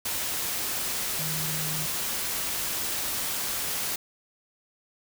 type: tone in noise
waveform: sine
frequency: 155.56 Hz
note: D#3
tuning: in tune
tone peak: -34 dBFS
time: 1.19-1.86 s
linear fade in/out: 5 ms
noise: white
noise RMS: -30 dBFS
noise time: 0.05-3.96 s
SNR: -7 dB
effects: none